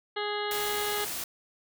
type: harmonic tone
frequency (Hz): 415.3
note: G#4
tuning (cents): 0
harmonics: 1 / 2 / 3 / 4 / 5 / 7 / 8 / 9 / 10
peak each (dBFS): -33 / -36 / -38 / -39 / -40 / -41 / -42 / -43 / -43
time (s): 0.16-1.05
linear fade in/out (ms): 10
type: noise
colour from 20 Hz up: white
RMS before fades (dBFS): -35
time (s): 0.51-1.24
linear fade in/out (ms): 2
effects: none